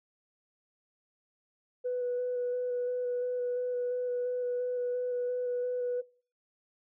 sine tone with vibrato, 493.9 Hz, B4, in tune, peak -28 dBFS, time 1.84-6.02 s, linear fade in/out 20 ms, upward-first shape square, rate 2.9 Hz, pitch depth 10 cents each way, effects noise-tail reverb RT60 0.4 s tail -21 dB re dry + tanh soft clip ceiling -25 dBFS

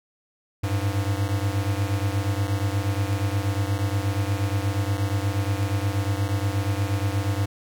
square beating tone pair, 97 / 105.4 Hz, G2 / G#2, -18 / +26 cents, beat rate 8.4 Hz, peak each -25 / -27 dBFS, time 0.63-7.46 s, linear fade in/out 10 ms, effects none

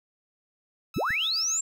15% pulse tone with tremolo, 1306 Hz, E6, 17 cents flat, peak -32 dBFS, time 0.94-1.6 s, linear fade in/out 2 ms, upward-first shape sine, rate 7.2 Hz, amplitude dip 65%
sine linear sweep, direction up, 58.27 to 7530 Hz, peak -24 dBFS, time 0.96-1.61 s, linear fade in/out 5 ms
click, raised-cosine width 5 ms, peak -28 dBFS, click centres 1.106 s
effects none

